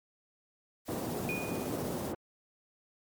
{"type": "noise with tremolo", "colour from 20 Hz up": "white", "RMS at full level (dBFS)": -45, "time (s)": [0.85, 2.14], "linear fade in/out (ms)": 50, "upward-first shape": "triangle", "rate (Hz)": 16, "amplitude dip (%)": 30}
{"type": "band-pass noise", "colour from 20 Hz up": "pink", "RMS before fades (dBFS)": -36, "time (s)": [0.88, 2.15], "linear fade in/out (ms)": 5, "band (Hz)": [160, 640], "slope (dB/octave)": 12}
{"type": "tone with exponential decay", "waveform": "sine", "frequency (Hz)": 2461, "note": "D#7", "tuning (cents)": -20, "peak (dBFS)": -32, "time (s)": [1.29, 1.89], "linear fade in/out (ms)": 0, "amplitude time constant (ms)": 130}
{"effects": ["MP3 96 kbps"]}